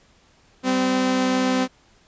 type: tone pair together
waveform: sawtooth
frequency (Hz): 194.8 / 257.2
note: G3 / C4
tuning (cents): -11 / -30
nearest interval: perfect fourth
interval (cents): 481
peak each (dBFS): -23 / -15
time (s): 0.63-1.68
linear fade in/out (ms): 50
effects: pink hiss -57 dBFS RMS until 2.07 s + resampled to 16000 Hz